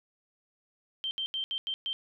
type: tone bursts at uneven times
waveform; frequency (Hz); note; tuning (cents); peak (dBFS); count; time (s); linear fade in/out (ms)
sine; 3136; G7; 0; -30; 6; 1.04-1.11 / 1.18-1.26 / 1.34-1.44 / 1.51-1.58 / 1.67-1.74 / 1.86-1.93; 0
effects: none

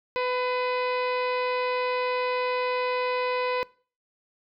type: harmonic tone with a mistuned harmonic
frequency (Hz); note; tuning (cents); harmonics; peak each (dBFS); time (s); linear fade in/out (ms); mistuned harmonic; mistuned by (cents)
500; B4; +21; 1 / 2 / 3 / 4 / 5 / 6 / 7 / 8 / 9 / 10; -26 / -30 / -39 / -36 / -36 / -46 / -48 / -42 / -50 / -50; 0.16-3.63; 0; 4; +20
effects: noise-tail reverb RT60 0.4 s tail -22 dB re dry

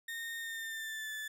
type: tone with pitch glide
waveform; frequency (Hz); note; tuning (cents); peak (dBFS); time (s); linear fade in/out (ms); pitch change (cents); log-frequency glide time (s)
35% pulse; 1839 to 1744.8; A#6 to A6; -24 to -15; -37; 0.08-1.28; 5; -91; 0.39-1.12
effects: none

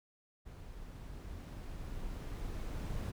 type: noise with level ramp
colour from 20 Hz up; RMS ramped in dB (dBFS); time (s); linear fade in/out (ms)
brown; -49 to -38; 0.45-3.12; 20
effects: none

